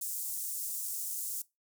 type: high-pass noise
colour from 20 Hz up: pink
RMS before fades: -37 dBFS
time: 0.01-1.42 s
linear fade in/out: 5 ms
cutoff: 7500 Hz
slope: 24 dB/octave
effects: noise-tail reverb RT60 0.2 s tail -20 dB re dry